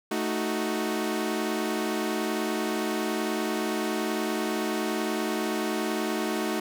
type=chord; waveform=sawtooth; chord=D# diminished; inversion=second; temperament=equal; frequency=220 / 311.1 / 370 Hz; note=A3 / D#4 / F#4; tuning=0 / 0 / 0 cents; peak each=-27 dBFS; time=0.11-6.6 s; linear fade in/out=5 ms; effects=none